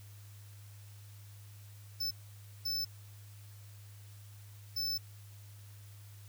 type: tone bursts at uneven times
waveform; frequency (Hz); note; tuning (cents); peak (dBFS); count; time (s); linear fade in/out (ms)
square; 5274; E8; 0; -33; 3; 2-2.11 / 2.65-2.85 / 4.76-4.98; 10
effects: added 102 Hz sine -50 dBFS peak until 6.28 s + white hiss -61 dBFS RMS until 6.28 s